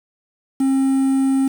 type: tone with quantisation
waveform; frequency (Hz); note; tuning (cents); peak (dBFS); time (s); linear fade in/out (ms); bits
triangle; 268.3; C4; +44; -12; 0.6-1.48; 5; 6
effects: none